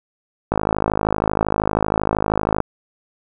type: click train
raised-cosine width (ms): 1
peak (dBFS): -3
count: 111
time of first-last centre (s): 0.52-2.603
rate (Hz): 52.8
effects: none

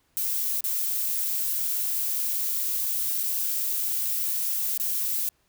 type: noise with dropouts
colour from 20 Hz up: violet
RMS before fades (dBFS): -27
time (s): 0.17-5.29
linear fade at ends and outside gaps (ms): 0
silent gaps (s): 0.607-0.641 / 3.231-3.235 / 4.776-4.798
effects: pink hiss -68 dBFS RMS until 5.48 s

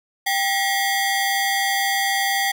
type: ring-modulated tone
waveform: sawtooth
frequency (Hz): 1351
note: E6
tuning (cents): +42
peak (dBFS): -12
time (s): 0.26-2.52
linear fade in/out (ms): 10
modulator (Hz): 566
effects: none

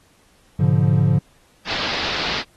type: chord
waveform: triangle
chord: G# diminished seventh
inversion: none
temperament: equal with one note detuned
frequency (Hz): 103.83 / 123.47 / 144.14 / 174.61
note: G#2 / B2 / D3 / F3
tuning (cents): 0 / 0 / -32 / 0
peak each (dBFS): -17 / -20 / -15 / -18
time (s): 0.59-1.19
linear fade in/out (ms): 10
type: low-pass noise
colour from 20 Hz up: white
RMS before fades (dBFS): -25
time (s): 1.65-2.44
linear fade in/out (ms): 50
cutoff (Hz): 4900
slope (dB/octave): 48
effects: pink hiss -57 dBFS RMS until 2.56 s + AAC 32 kbps

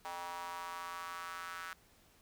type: tone with high-pass filter sweep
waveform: square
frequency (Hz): 87.31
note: F2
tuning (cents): 0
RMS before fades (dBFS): -44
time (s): 0.05-1.73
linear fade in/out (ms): 0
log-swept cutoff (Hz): 850 to 1400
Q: 3.8
effects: pink hiss -66 dBFS RMS until 2.21 s

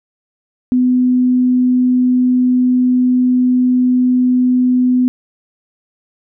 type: tone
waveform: sine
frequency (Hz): 251.1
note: B3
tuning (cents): +29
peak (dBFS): -9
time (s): 0.72-5.08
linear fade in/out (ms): 0
effects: none

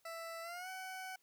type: tone with pitch glide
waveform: 20% pulse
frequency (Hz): 662 to 751.7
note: E5 to F#5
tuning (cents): +7 to +27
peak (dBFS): -39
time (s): 0.05-1.16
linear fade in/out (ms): 5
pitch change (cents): +220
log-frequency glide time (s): 0.42-0.69
effects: white hiss -75 dBFS RMS until 1.22 s

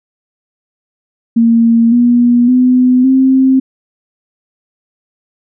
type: tone with pitch steps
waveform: sine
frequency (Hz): 230.6 / 241.1 / 252.1 / 263.5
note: A#3 / B3 / B3 / C4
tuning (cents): -19 / -41 / +36 / +12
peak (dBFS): -5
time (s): 1.36-3.6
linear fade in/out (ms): 10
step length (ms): 560
effects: none

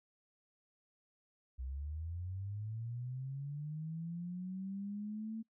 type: linear sweep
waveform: sine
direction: up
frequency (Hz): 61.8 to 225.1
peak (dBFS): -39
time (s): 1.58-5.43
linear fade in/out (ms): 20
effects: noise-tail reverb RT60 0.1 s tail -24 dB re dry

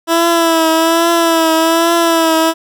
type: tone with vibrato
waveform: 15% pulse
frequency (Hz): 330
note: E4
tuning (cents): +2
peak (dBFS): -3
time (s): 0.07-2.54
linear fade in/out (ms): 50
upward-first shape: triangle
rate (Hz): 1.2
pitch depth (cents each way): 50
effects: none

